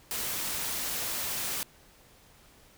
white noise, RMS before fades -33 dBFS, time 0.11-1.63 s, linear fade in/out 0 ms, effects pink hiss -58 dBFS RMS until 2.77 s

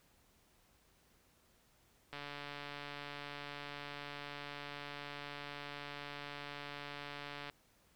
click train, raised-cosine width 0.3 ms, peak -29 dBFS, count 774, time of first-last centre 2.13-7.498 s, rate 144 Hz, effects pink hiss -70 dBFS RMS until 7.95 s

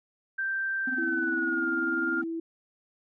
sine tone with pitch glide, 1568 to 1405 Hz, G6 to F6, 0 to +10 cents, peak -27 dBFS, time 0.38-2.22 s, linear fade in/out 10 ms, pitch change -190 cents, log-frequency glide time 0.89-1.68 s
triangle tone with tremolo, 256.4 Hz, C4, 35 cents flat, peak -28 dBFS, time 0.87-2.24 s, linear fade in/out 5 ms, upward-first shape sine, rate 20 Hz, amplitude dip 85%
sine tone, 329.6 Hz, E4, in tune, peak -30 dBFS, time 0.98-2.4 s, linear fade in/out 5 ms
effects none

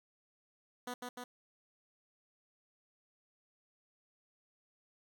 10% pulse tone with echo, 246.9 Hz, B3, in tune, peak -31 dBFS, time 0.87-0.94 s, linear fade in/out 5 ms, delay 150 ms, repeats 2, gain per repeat -2 dB, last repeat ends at 1.24 s, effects none

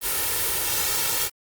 white noise with comb filter, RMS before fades -24 dBFS, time 0.01-1.3 s, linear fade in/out 50 ms, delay 2.2 ms, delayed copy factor +0.8, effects Opus 24 kbps

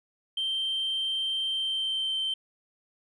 sine tone with pitch glide, 3136 to 3111 Hz, G7 to G7, 0 to -14 cents, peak -25 dBFS, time 0.37-2.34 s, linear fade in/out 5 ms, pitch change -14 cents, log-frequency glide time 1.48-2.17 s, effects tanh soft clip ceiling -24 dBFS

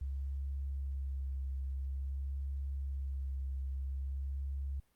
sine tone with vibrato, 67.8 Hz, C#2, 38 cents flat, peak -35 dBFS, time 0.01-4.8 s, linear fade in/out 5 ms, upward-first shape sine, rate 0.49 Hz, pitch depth 22 cents each way, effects pink hiss -75 dBFS RMS until 4.95 s + Opus 48 kbps

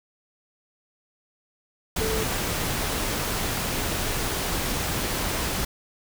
sine tone in noise, 440 Hz, A4, in tune, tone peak -27 dBFS, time 2-2.24 s, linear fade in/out 5 ms, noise pink, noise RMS -27 dBFS, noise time 1.96-5.65 s, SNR -3 dB, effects none

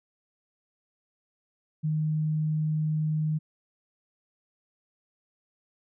sine tone, 154.7 Hz, D#3, 10 cents flat, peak -24 dBFS, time 1.83-3.39 s, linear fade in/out 20 ms, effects none

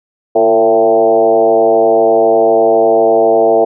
sine tone with frequency modulation, 561 Hz, C#5, 21 cents sharp, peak -6 dBFS, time 0.35-3.65 s, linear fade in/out 10 ms, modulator 108 Hz, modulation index 1.8, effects none

